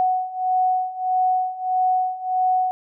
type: beating tone pair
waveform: sine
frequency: 740 / 741.6 Hz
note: F#5 / F#5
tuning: 0 / +4 cents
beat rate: 1.6 Hz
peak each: -23 / -20 dBFS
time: 0-2.71 s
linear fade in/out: 0 ms
effects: none